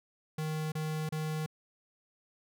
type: tone bursts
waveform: square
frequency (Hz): 155.7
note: D#3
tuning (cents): +2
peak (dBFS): -33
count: 3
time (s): 0.38-1.462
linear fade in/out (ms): 5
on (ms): 340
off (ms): 31
effects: none